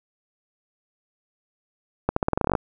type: accelerating click train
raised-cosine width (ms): 1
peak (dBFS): -6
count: 13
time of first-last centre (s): 2.09-2.552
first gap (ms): 74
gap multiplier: 0.87
effects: none